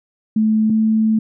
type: tone pair in turn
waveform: sine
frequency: 217.6 / 219.4 Hz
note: A3 / A3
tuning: -19 / -5 cents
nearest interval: unison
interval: 14 cents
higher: second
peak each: -12 dBFS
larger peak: neither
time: 0.36-0.7 / 0.7-1.19 s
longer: second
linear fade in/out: 5 ms
effects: none